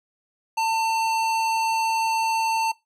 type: tone with hard clipping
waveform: sine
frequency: 897 Hz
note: A5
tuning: 33 cents sharp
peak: -22 dBFS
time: 0.57-2.72 s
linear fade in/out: 10 ms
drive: 17 dB
effects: noise-tail reverb RT60 0.2 s tail -20 dB re dry